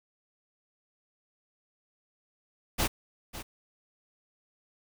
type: noise with echo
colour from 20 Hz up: pink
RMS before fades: -27 dBFS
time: 2.78-2.88 s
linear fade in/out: 20 ms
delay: 550 ms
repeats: 1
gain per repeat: -13 dB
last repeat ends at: 3.43 s
effects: none